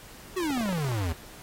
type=exponential sweep; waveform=square; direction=down; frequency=386.7 to 77.78 Hz; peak=-27 dBFS; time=0.36-1.13 s; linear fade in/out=10 ms
type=clicks; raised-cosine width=1 ms; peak=-24 dBFS; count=10; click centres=0.507 / 0.576 / 0.61 / 0.658 / 0.691 / 0.728 / 0.783 / 0.847 / 0.886 / 0.918 s
effects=pink hiss -48 dBFS RMS until 1.42 s + AAC 48 kbps